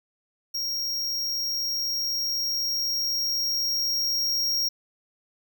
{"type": "tone with level ramp", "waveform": "square", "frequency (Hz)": 5588, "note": "F8", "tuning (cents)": 0, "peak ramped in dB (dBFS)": [-27, -23], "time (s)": [0.54, 4.69], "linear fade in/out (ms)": 10, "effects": []}